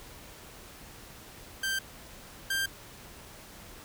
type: tone pair in turn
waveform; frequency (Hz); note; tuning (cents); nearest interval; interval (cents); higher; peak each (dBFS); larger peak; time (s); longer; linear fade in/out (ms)
sawtooth; 1568 / 1583.5; G6 / G6; 0 / +17; unison; 17; second; -25 / -24; second; 1.63-1.79 / 2.5-2.66; neither; 5
effects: pink hiss -49 dBFS RMS until 3.84 s